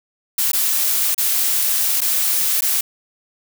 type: noise with dropouts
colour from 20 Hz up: blue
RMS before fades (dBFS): -18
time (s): 0.38-2.81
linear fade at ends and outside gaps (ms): 5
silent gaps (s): 0.517-0.532 / 1.146-1.179 / 2.007-2.015 / 2.609-2.62
effects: none